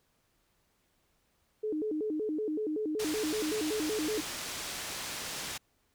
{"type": "tone with vibrato", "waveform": "sine", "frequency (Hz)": 363.5, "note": "F#4", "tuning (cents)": -31, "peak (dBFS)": -30, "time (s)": [1.63, 4.21], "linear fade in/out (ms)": 10, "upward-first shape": "square", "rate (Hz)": 5.3, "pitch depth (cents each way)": 290}
{"type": "low-pass noise", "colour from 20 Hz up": "white", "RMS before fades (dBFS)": -39, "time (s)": [2.99, 5.58], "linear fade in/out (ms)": 10, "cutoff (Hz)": 7400, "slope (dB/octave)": 12}
{"effects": ["pink hiss -73 dBFS RMS until 5.94 s"]}